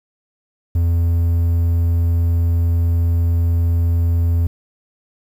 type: tone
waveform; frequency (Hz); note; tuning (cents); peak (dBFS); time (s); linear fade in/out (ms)
triangle; 84.6; E2; +45; -11; 0.75-4.47; 5
effects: 8-bit